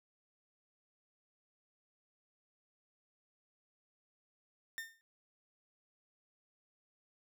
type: tone with exponential decay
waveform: 40% pulse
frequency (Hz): 1813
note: A#6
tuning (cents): -49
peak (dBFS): -36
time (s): 4.78-5.01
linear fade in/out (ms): 0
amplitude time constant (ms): 50
effects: none